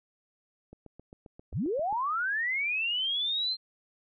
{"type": "click train", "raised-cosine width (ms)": 2, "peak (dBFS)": -34, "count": 10, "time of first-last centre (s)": [0.73, 1.927], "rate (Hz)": 7.52}
{"type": "linear sweep", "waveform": "sine", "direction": "up", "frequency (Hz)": [31.73, 4186], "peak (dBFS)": -27, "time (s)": [1.52, 3.57], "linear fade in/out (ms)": 50}
{"effects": []}